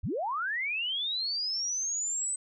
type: linear sweep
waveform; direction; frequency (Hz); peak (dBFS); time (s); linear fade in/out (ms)
sine; up; 43.65 to 8140; -29; 0.03-2.36; 10
effects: none